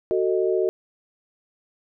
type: chord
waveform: sine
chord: D# diminished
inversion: first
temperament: just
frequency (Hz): 373.4 / 448 / 622.3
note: F#4 / A4 / D#5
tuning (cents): +16 / +31 / 0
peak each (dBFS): -21 / -24 / -27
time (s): 0.11-0.69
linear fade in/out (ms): 0
effects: none